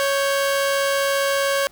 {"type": "tone pair together", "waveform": "sawtooth", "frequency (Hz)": [554.4, 1568], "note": ["C#5", "G6"], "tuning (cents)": [0, 0], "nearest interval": "octave + tritone", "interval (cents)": 1800, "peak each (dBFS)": [-15, -23], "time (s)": [0, 1.67], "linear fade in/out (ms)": 0, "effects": ["pink hiss -52 dBFS RMS until 1.71 s"]}